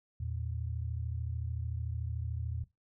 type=tone pair together; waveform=sine; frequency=81 / 114.55 Hz; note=E2 / A#2; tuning=-30 / -30 cents; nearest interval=tritone; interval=600 cents; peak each=-36 / -38 dBFS; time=0.2-2.64 s; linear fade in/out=5 ms; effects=noise-tail reverb RT60 0.2 s tail -18 dB re dry

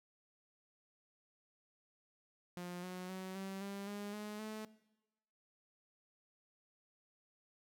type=tone with pitch steps; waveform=sawtooth; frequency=177.4 / 182.49 / 187.73 / 193.12 / 198.67 / 204.4 / 210.2 / 216.3 Hz; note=F3 / F#3 / F#3 / G3 / G3 / G#3 / G#3 / A3; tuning=+27 / -24 / +25 / -26 / +23 / -27 / +21 / -29 cents; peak=-39 dBFS; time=2.57-4.65 s; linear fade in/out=0 ms; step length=260 ms; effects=noise-tail reverb RT60 1.0 s tail -19 dB re dry

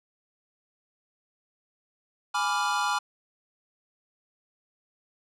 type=chord; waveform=square; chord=G# diminished seventh; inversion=none; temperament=equal; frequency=830.6 / 987.8 / 1174.7 / 1396.9 Hz; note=G#5 / B5 / D6 / F6; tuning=0 / 0 / 0 / 0 cents; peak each=-31 dBFS; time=2.34-2.99 s; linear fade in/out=10 ms; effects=low-pass 8000 Hz 12 dB/octave

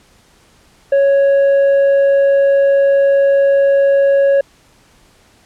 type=tone with tanh clipping; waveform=sine; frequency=554.4 Hz; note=C#5; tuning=in tune; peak=-9 dBFS; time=0.92-4.41 s; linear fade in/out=5 ms; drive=4 dB; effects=pink hiss -50 dBFS RMS until 5.45 s + low-pass 10000 Hz 12 dB/octave

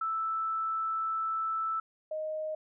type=tone pair in turn; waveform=sine; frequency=1318.5 / 622.2 Hz; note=E6 / D#5; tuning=0 / 0 cents; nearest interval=octave + minor second; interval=1300 cents; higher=first; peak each=-29 / -32 dBFS; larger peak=first; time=0.01-1.8 / 2.11-2.55 s; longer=first; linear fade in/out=5 ms; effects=none

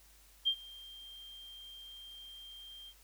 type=tone with ADSR envelope; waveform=sine; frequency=3181 Hz; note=G7; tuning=25 cents sharp; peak=-25 dBFS; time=0.45-2.94 s; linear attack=27 ms; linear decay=71 ms; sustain=-23 dB; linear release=57 ms; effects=added 50 Hz sine -63 dBFS peak until 3.03 s + white hiss -63 dBFS RMS until 3.03 s

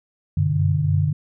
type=tone cluster; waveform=sine; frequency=93.1 / 96.5 / 127.7 / 148.6 Hz; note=F#2 / G2 / C3 / D3; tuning=+11 / -27 / -42 / +21 cents; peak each=-27 / -21 / -27 / -19 dBFS; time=0.37-1.13 s; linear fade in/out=5 ms; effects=none

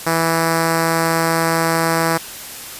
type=tone with notch filter; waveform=5% pulse; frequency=164.4 Hz; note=E3; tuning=4 cents flat; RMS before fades=-17 dBFS; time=0.06-2.18 s; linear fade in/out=10 ms; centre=3100 Hz; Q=1; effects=white hiss -32 dBFS RMS until 2.79 s + resampled to 32000 Hz

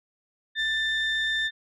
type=tone pair together; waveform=sine; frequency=1770 / 3604 Hz; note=A6 / A7; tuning=+10 / +41 cents; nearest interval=octave; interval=1231 cents; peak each=-24 / -27 dBFS; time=0.55-1.51 s; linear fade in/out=50 ms; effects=tanh soft clip ceiling -19 dBFS

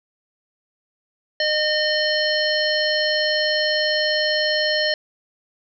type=harmonic tone with a mistuned harmonic; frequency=610 Hz; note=D#5; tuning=34 cents flat; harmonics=1 / 3 / 5 / 7 / 9; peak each=-22 / -23 / -27 / -24 / -28 dBFS; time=1.4-4.94 s; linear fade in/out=2 ms; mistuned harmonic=9; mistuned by=-40 cents; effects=none

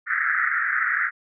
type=band-pass noise; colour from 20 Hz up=white; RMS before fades=-23 dBFS; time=0.06-1.11 s; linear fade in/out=50 ms; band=1300 to 2000 Hz; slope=96 dB/octave; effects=none

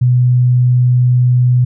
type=tone; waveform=sine; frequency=124.4 Hz; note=B2; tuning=13 cents sharp; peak=-7 dBFS; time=0.01-1.65 s; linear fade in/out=10 ms; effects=none

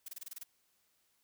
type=noise bursts; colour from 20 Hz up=blue; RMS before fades=-44 dBFS; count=8; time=0.06-0.434 s; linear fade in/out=5 ms; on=24 ms; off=26 ms; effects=white hiss -75 dBFS RMS until 1.23 s

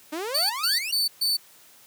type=exponential sweep; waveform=sawtooth; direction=up; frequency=293.7 to 2960 Hz; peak=-25 dBFS; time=0.12-0.92 s; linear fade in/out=10 ms
type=tone bursts; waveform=40% pulse; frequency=4513 Hz; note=C#8; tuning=30 cents sharp; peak=-20 dBFS; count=4; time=0.34-1.37 s; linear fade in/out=10 ms; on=160 ms; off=130 ms
effects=white hiss -53 dBFS RMS until 1.86 s + high-pass 100 Hz 12 dB/octave

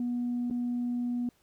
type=tone with dropouts; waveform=sine; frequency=242.9 Hz; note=B3; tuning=29 cents flat; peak=-27 dBFS; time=0-1.29 s; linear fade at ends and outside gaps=2 ms; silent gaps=0.501-0.509 s; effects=tanh soft clip ceiling -25 dBFS + pink hiss -68 dBFS RMS until 1.42 s

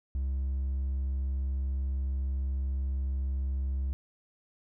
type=tone with hard clipping; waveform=sine; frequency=67 Hz; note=C2; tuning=42 cents sharp; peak=-29 dBFS; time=0.15-3.93 s; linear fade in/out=0 ms; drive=2 dB; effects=none

